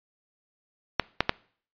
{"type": "clicks", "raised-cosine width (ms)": 0.3, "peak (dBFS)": -4, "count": 3, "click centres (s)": [0.997, 1.206, 1.294], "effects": ["noise-tail reverb RT60 0.5 s tail -23 dB re dry", "resampled to 11025 Hz"]}